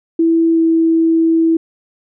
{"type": "tone with pitch glide", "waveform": "sine", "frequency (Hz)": [329.6, 327.1], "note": ["E4", "E4"], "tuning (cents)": [0, -13], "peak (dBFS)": -9, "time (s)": [0.19, 1.57], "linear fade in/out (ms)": 5, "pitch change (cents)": -13, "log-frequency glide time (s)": [0.53, 0.59], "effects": []}